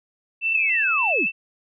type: tone with vibrato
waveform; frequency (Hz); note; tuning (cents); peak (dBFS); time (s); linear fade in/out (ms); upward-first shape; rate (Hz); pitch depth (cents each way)
sine; 2637; E7; 0; -19; 0.41-1.32; 50; square; 3.5; 19
type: linear sweep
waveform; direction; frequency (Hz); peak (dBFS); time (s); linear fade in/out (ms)
sine; down; 2794 to 133.5; -23; 0.5-1.27; 50
effects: none